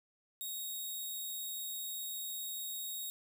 5% pulse tone, 3763 Hz, A#7, 16 cents sharp, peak -31 dBFS, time 0.41-3.1 s, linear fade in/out 0 ms, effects none

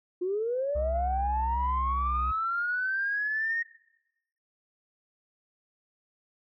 sine linear sweep, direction up, 349.2 to 1864.7 Hz, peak -26 dBFS, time 0.21-3.63 s, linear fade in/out 10 ms
triangle tone with vibrato, 64.8 Hz, C2, 16 cents flat, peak -27 dBFS, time 0.75-2.32 s, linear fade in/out 10 ms, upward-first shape sine, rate 1.3 Hz, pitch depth 14 cents each way
effects noise-tail reverb RT60 0.9 s tail -20 dB re dry + tanh soft clip ceiling -19 dBFS

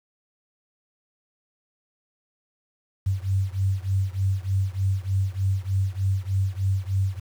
sine beating tone pair, 95 / 98.3 Hz, F#2 / G2, +46 / +5 cents, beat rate 3.3 Hz, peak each -24 / -25 dBFS, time 3.06-7.2 s, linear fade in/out 10 ms, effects 8-bit

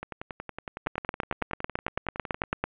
two click trains, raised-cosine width 0.5 ms, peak -11 / -20 dBFS, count 17 / 28, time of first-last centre 0.87-2.64 / 0.03-2.53 s, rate 9.04 / 10.8 Hz, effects resampled to 8000 Hz + 8-bit

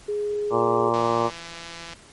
sine tone, 415.3 Hz, G#4, in tune, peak -23 dBFS, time 0.08-0.9 s, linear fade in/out 10 ms
harmonic tone, 116.54 Hz, A#2, in tune, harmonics 1 / 2 / 3 / 4 / 5 / 6 / 7 / 8 / 9 / 10, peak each -33 / -31 / -27 / -27 / -27 / -33 / -29 / -29 / -28 / -27 dBFS, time 0.5-1.31 s, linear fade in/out 50 ms
click train, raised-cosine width 0.2 ms, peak -20 dBFS, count 168, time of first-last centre 0.94-1.934 s, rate 168 Hz
effects pink hiss -49 dBFS RMS until 2.12 s + MP3 48 kbps

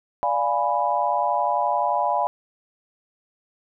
sine chord, D diminished seventh, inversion none, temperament equal, 587.3 / 698.5 / 830.6 / 987.8 Hz, D5 / F5 / Ab5 / Cb6, 0 / 0 / 0 / 0 cents, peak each -27 / -25 / -24 / -24 dBFS, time 0.23-2.27 s, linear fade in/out 0 ms, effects none

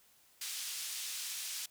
pink band-pass noise, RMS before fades -41 dBFS, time 0.41-1.66 s, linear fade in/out 5 ms, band 3700 to 12000 Hz, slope 12 dB/octave, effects white hiss -66 dBFS RMS until 1.7 s

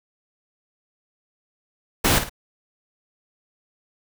pink noise with echo, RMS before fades -18 dBFS, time 2.04-2.19 s, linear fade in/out 10 ms, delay 53 ms, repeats 2, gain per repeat -9 dB, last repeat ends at 2.296 s, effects none

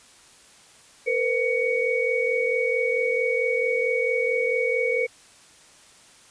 sine tone cluster, 461.5 / 506 / 2240 Hz, A#4 / B4 / C#7, -17 / +42 / +18 cents, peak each -25 dBFS, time 1.06-5.07 s, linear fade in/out 20 ms, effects white hiss -52 dBFS RMS until 6.3 s + resampled to 22050 Hz

